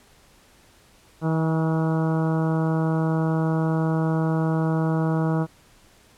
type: harmonic tone with a mistuned harmonic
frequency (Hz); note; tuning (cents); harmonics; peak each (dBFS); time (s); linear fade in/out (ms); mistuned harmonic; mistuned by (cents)
160.3; E3; -48; 1 / 2 / 3 / 4 / 5 / 6 / 7 / 8 / 9; -21 / -27 / -31 / -33 / -35 / -37 / -38 / -39 / -40; 1.21-5.47; 50; 5; +25
effects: pink hiss -55 dBFS RMS until 6.17 s + low-pass 12000 Hz 12 dB/octave